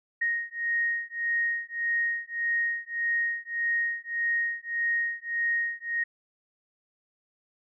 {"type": "beating tone pair", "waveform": "sine", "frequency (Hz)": [1867, 1868.7], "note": ["A#6", "A#6"], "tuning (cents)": [2, 4], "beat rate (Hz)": 1.7, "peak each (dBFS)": -29, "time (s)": [0.21, 6.04], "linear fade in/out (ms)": 10, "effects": []}